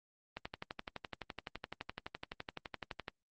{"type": "click train", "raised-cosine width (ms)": 0.3, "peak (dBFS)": -24, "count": 33, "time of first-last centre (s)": [0.37, 3.082], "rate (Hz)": 11.8, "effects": ["Opus 24 kbps"]}